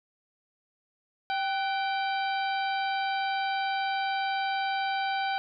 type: harmonic tone with a mistuned harmonic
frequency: 781 Hz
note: G5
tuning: 7 cents flat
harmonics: 1 / 2 / 3 / 4 / 5 / 6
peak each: -28 / -34 / -38 / -40 / -42 / -44 dBFS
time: 1.3-5.38 s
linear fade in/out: 0 ms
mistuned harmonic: 2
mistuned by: -76 cents
effects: none